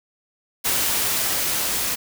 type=noise with level ramp; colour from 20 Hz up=white; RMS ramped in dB=-21 to -24 dBFS; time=0.64-1.96 s; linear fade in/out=20 ms; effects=none